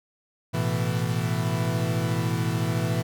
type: chord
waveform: 40% pulse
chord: A suspended second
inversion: none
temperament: equal with one note detuned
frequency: 110 / 123.83 / 164.81 Hz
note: A2 / B2 / E3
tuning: 0 / +5 / 0 cents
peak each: -27 dBFS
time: 0.53-3.03 s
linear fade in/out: 20 ms
effects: none